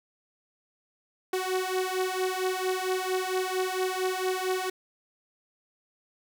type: beating tone pair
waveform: sawtooth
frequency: 370 / 374.4 Hz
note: F#4 / F#4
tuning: 0 / +20 cents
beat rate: 4.4 Hz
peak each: -26 dBFS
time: 1.33-4.7 s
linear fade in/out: 5 ms
effects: none